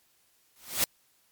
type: noise with exponential growth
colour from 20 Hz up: white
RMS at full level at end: -22 dBFS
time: 0.56-0.84 s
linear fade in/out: 0 ms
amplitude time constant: 59 ms
effects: white hiss -67 dBFS RMS until 1.31 s + MP3 96 kbps